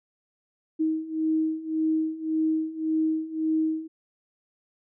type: beating tone pair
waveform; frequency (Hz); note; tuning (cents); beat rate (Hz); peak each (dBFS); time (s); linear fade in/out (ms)
sine; 315.3 / 317.1; D#4 / D#4; +23 / +33; 1.8; -28 / -25; 0.79-3.88; 20
effects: none